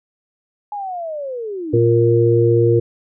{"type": "linear sweep", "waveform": "sine", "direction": "down", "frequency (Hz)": [842, 268.5], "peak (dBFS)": -23, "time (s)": [0.72, 1.77], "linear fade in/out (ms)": 2}
{"type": "harmonic tone", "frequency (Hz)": 116.54, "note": "A#2", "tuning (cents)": 0, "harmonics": [1, 3, 4], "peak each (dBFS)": [-15, -15, -15], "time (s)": [1.73, 2.8], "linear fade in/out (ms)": 10}
{"effects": []}